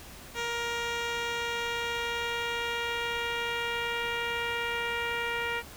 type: tone with low-pass filter sweep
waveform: 10% pulse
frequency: 470 Hz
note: A#4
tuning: 14 cents sharp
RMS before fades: -32 dBFS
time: 0.34-5.63 s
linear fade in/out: 50 ms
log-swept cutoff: 5200 to 2500 Hz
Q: 1.5
effects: added 68 Hz sine -55 dBFS peak until 5.76 s + pink hiss -47 dBFS RMS until 5.76 s